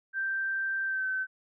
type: tone with pitch glide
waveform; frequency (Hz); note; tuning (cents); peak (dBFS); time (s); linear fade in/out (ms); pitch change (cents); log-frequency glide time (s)
sine; 1568 to 1532.2; G6 to G6; 0 to -40; -28; 0.13-1.27; 50; -40; 0.85-1.06
effects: none